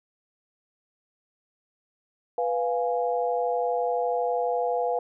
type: chord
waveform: sine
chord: F diminished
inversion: second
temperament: equal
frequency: 493.9 / 698.5 / 830.6 Hz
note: Cb5 / F5 / Ab5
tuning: 0 / 0 / 0 cents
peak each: -26 / -27 / -31 dBFS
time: 2.38-4.99 s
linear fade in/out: 2 ms
effects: none